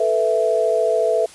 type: chord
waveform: sine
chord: A suspended second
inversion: none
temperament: equal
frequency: 440 / 493.9 / 659.3 Hz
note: A4 / B4 / E5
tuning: 0 / 0 / 0 cents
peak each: -20 / -21 / -18 dBFS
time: 0-1.26 s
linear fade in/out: 5 ms
effects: white hiss -43 dBFS RMS until 1.34 s + resampled to 24000 Hz